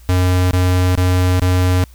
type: tone bursts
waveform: square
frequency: 91 Hz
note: F#2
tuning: 28 cents flat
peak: -12 dBFS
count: 4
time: 0.09-1.839 s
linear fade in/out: 0 ms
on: 420 ms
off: 23 ms
effects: added 60 Hz sine -39 dBFS peak until 1.94 s + white hiss -51 dBFS RMS until 1.94 s